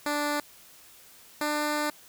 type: tone pair in turn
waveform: 10% pulse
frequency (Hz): 293.7 / 298.5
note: D4 / D4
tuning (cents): 0 / +28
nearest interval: unison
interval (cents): 28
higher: second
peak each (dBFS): -18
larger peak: neither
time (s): 0.06-0.4 / 1.41-1.9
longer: second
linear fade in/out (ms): 2
effects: white hiss -53 dBFS RMS until 2.08 s